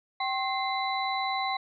sine tone cluster, 773 / 1071 / 2080 / 3970 Hz, G5 / C6 / C7 / B7, -24 / +40 / -11 / +8 cents, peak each -30 / -33 / -34 / -35 dBFS, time 0.2-1.57 s, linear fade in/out 5 ms, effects none

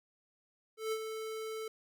square tone with ADSR envelope, 440 Hz, A4, in tune, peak -32 dBFS, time 0.77-1.68 s, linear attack 150 ms, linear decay 57 ms, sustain -7 dB, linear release 3 ms, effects none

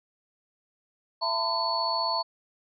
sine tone cluster, 668 / 901 / 1016 / 4423 Hz, E5 / A5 / B5 / C#8, +23 / +41 / +49 / -5 cents, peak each -32 / -31 / -30 / -29 dBFS, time 1.21-2.23 s, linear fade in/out 20 ms, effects none

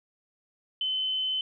sine tone, 3049 Hz, G7, 49 cents flat, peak -26 dBFS, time 0.81-1.41 s, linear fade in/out 2 ms, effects none

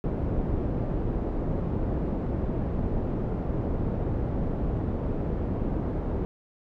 pink low-pass noise, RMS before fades -28 dBFS, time 0.04-6.25 s, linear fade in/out 0 ms, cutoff 470 Hz, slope 12 dB/octave, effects none

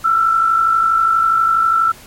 sine tone pair together, 1331.7 / 1384 Hz, E6 / F6, +17 / -16 cents, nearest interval minor second, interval 67 cents, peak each -11 / -20 dBFS, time 0.04-1.92 s, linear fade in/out 10 ms, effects pink hiss -40 dBFS RMS until 2.06 s + MP3 64 kbps

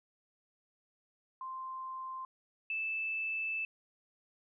sine tone pair in turn, 1045 / 2633 Hz, C6 / E7, -2 / -3 cents, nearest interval octave + major third, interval 1599 cents, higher second, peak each -39 / -33 dBFS, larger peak second, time 1.41-2.25 / 2.7-3.65 s, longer second, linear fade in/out 2 ms, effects none

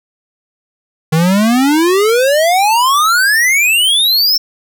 square exponential sweep, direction up, 154 to 5450 Hz, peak -9 dBFS, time 1.12-4.38 s, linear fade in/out 10 ms, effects none

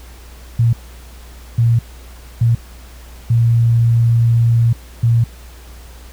sine tone bursts at uneven times, 116.54 Hz, A#2, in tune, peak -9 dBFS, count 5, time 0.59-0.73 / 1.58-1.79 / 2.41-2.55 / 3.3-4.73 / 5.03-5.24 s, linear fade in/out 5 ms, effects added 60 Hz sine -35 dBFS peak until 6.12 s + pink hiss -43 dBFS RMS until 6.12 s

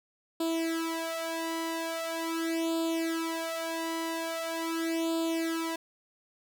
sawtooth tone with flanger, 328.4 Hz, E4, 6 cents flat, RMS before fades -32 dBFS, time 0.4-5.76 s, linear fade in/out 5 ms, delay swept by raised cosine 0.25 to 2.05 ms, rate 0.42 Hz, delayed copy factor +0.9, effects none

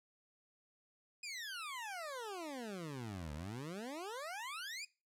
20% pulse exponential two-way sweep, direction down then up, 2525 to 71 to 2525 Hz, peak -38 dBFS, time 1.23-4.85 s, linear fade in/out 5 ms, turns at 3.33 s, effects noise-tail reverb RT60 0.3 s tail -21 dB re dry + low-pass 12000 Hz 12 dB/octave

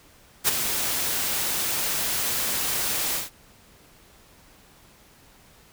white noise with ADSR envelope, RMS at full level -18 dBFS, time 0.44-3.3 s, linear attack 39 ms, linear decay 21 ms, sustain -8 dB, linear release 150 ms, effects pink hiss -54 dBFS RMS until 5.72 s

